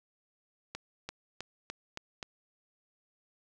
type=accelerating click train; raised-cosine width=0.2 ms; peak=-21 dBFS; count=6; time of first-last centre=0.75-2.228 s; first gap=340 ms; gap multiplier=0.93; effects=none